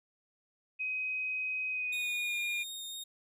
sine tone with pitch glide, 2521 to 2407 Hz, D#7 to D7, +22 to +42 cents, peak -32 dBFS, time 0.79-2.64 s, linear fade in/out 20 ms, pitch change -80 cents, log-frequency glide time 1.7-2.4 s
sawtooth tone with vibrato, 3693 Hz, A#7, 17 cents flat, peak -37 dBFS, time 1.92-3.04 s, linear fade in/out 10 ms, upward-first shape triangle, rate 4 Hz, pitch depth 12 cents each way
effects none

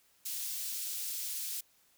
white high-pass noise, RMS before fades -38 dBFS, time 0.25-1.61 s, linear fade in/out 10 ms, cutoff 3900 Hz, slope 12 dB/octave, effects white hiss -68 dBFS RMS until 1.97 s

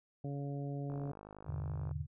harmonic tone, 141.2 Hz, C#3, 32 cents sharp, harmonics 1 / 2 / 3 / 4 / 5, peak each -38 / -44 / -48 / -50 / -52 dBFS, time 0.24-1.12 s, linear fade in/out 5 ms
click train, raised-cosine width 1 ms, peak -36 dBFS, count 53, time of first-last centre 0.9-1.912 s, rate 51.4 Hz
sine chord, E dominant seventh, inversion none, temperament equal, 82.41 / 103.83 / 123.47 / 146.83 Hz, E2 / G#2 / B2 / D3, 0 / 0 / 0 / 0 cents, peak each -40 / -45 / -45 / -40 dBFS, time 1.45-2.07 s, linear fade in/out 50 ms
effects none

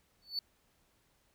triangle tone with exponential growth, 4476 Hz, C#8, 16 cents sharp, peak -27 dBFS, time 0.22-0.39 s, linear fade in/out 2 ms, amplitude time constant 35 ms, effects tanh soft clip ceiling -27 dBFS + pink hiss -72 dBFS RMS until 1.34 s

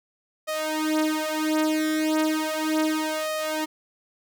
sawtooth tone with flanger, 311.1 Hz, D#4, in tune, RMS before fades -25 dBFS, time 0.47-3.66 s, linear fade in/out 20 ms, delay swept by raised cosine 1.6 to 7 ms, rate 0.35 Hz, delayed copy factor +0.95, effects none

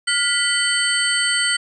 sine tone cluster, 1417 / 1975 / 3065 / 4515 / 8340 Hz, F6 / B6 / G7 / C#8 / C9, +25 / 0 / -40 / +31 / -7 cents, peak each -23 dBFS, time 0.07-1.57 s, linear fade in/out 10 ms, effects none

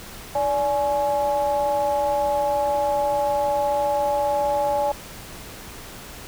triangle ring-modulated tone, 130.7 Hz, C3, 1 cent flat, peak -14 dBFS, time 0.35-4.92 s, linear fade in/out 5 ms, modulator 710 Hz, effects pink hiss -39 dBFS RMS until 6.27 s

